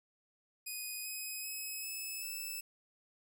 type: tone with pitch steps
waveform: 5% pulse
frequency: 2489 / 2524 / 2559 / 2595 / 2631 Hz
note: D#7 / D#7 / D#7 / E7 / E7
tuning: 0 / +24 / +48 / -28 / -4 cents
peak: -31 dBFS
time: 0.66-2.61 s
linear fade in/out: 10 ms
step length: 390 ms
effects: none